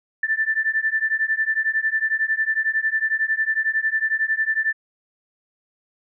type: beating tone pair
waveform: sine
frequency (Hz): 1763 / 1774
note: A6 / A6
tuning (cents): +3 / +14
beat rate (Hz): 11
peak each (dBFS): -22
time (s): 0.23-4.73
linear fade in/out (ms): 5
effects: none